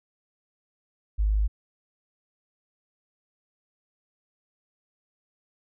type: tone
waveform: sine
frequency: 51.91 Hz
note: G#1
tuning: in tune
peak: -20 dBFS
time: 1.18-1.48 s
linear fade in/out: 20 ms
effects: none